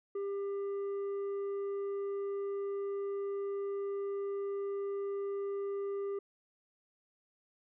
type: tone with tanh clipping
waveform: sine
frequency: 398.4 Hz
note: G4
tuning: 28 cents sharp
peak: -35 dBFS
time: 0.15-6.19 s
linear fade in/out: 5 ms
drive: 5 dB
effects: none